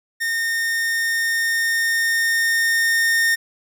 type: tone with level ramp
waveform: 45% pulse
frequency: 1830 Hz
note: A#6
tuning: 32 cents flat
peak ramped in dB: -20 to -15 dBFS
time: 0.2-3.36 s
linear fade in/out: 20 ms
effects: none